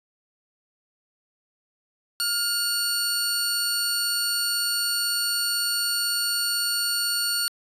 sawtooth tone pair together, 1412 / 4442 Hz, F6 / C#8, +19 / +3 cents, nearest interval octave + minor sixth, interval 1984 cents, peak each -25 / -21 dBFS, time 2.2-7.48 s, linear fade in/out 0 ms, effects resampled to 32000 Hz

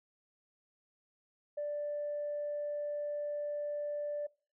sine tone, 587.3 Hz, D5, in tune, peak -33 dBFS, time 1.57-4.27 s, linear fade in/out 10 ms, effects noise-tail reverb RT60 0.4 s tail -24 dB re dry + tanh soft clip ceiling -30 dBFS

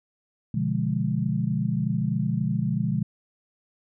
sine chord, B diminished seventh, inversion none, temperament equal, 123.47 / 146.83 / 174.61 / 207.7 Hz, B2 / D3 / F3 / Ab3, 0 / 0 / 0 / 0 cents, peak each -28 dBFS, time 0.54-3.03 s, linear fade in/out 5 ms, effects none

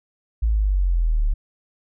sine exponential sweep, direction down, 56.7 to 35.22 Hz, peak -16 dBFS, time 0.42-1.34 s, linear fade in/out 10 ms, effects none

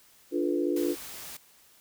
sine chord, B half-diminished seventh, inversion first, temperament equal with one note detuned, 293.7 / 349.2 / 432.9 / 493.9 Hz, D4 / F4 / A4 / B4, 0 / 0 / -28 / 0 cents, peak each -29 / -28 / -34 / -34 dBFS, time 0.31-0.96 s, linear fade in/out 50 ms
white noise, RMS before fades -42 dBFS, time 0.76-1.37 s, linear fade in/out 5 ms
effects white hiss -59 dBFS RMS until 1.8 s

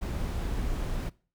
brown noise, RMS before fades -31 dBFS, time 0.01-1.1 s, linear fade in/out 20 ms, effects noise-tail reverb RT60 0.4 s tail -22 dB re dry

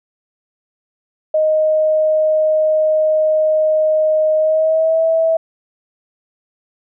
sine tone with pitch glide, 622.3 to 650.6 Hz, D#5 to E5, 0 to -23 cents, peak -11 dBFS, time 1.34-5.37 s, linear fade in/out 5 ms, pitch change +77 cents, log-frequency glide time 4.37-5.03 s, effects none

